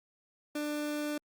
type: tone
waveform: 30% pulse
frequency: 296.9 Hz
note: D4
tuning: 19 cents sharp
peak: -30 dBFS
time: 0.55-1.18 s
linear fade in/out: 5 ms
effects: Opus 48 kbps